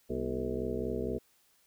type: harmonic tone with a mistuned harmonic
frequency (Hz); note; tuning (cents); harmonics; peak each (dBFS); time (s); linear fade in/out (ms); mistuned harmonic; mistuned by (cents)
64.2; C2; -32; 1 / 2 / 3 / 4 / 5 / 6 / 7 / 8 / 10; -41 / -43 / -45 / -38 / -43 / -37 / -37 / -43 / -45; 0.09-1.19; 20; 4; -120
effects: white hiss -68 dBFS RMS until 1.66 s